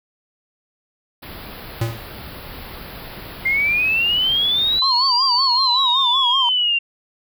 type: band-stop noise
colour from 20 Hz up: pink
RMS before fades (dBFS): -35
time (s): 1.22-4.8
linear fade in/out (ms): 10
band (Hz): 5000 to 11000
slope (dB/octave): 96
type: tone with exponential decay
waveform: square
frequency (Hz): 114.4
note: A#2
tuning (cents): -32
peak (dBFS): -17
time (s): 1.81-2.14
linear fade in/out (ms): 5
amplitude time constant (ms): 70
type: exponential two-way sweep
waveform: sine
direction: up then down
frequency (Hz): 2093 to 4824 to 2754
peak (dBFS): -15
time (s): 3.45-6.79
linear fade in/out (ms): 10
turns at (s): 5.2
type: tone with vibrato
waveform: triangle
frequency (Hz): 1022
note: C6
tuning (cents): -41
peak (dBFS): -17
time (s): 4.82-6.49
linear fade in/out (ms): 2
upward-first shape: sine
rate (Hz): 5.3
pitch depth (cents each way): 120
effects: none